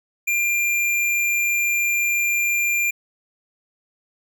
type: tone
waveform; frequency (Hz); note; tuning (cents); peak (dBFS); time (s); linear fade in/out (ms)
square; 2389; D7; +29; -19; 0.27-2.91; 10
effects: none